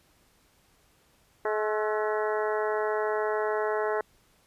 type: harmonic tone with a mistuned harmonic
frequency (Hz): 213.6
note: G#3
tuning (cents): +49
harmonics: 2 / 3 / 4 / 5 / 6 / 7 / 8 / 9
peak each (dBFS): -28 / -32 / -34 / -36 / -38 / -39 / -40 / -41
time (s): 1.45-4.01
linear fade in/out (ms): 2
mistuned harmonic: 6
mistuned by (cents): +64
effects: pink hiss -64 dBFS RMS until 4.46 s + resampled to 32000 Hz